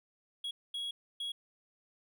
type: tone bursts at uneven times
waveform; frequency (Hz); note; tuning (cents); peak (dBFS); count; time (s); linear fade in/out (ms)
triangle; 3322; G#7; 0; -34; 3; 0.44-0.51 / 0.74-0.91 / 1.2-1.32; 5
effects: none